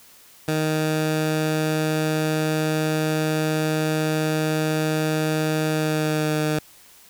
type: tone with pitch glide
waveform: 15% pulse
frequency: 155.7 to 153.29 Hz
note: D#3 to D#3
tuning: +2 to -25 cents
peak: -14 dBFS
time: 0.48-6.59 s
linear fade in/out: 2 ms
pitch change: -27 cents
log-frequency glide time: 5.69-6.36 s
effects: white hiss -50 dBFS RMS until 7.09 s